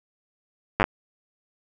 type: slowing click train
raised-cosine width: 0.5 ms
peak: -4 dBFS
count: 5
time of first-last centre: 0.8-0.841 s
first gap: 9 ms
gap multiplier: 1.08
effects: none